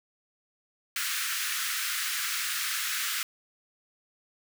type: high-pass noise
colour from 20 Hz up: pink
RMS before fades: -31 dBFS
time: 0.96-3.23 s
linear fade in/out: 2 ms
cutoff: 1300 Hz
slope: 48 dB/octave
effects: none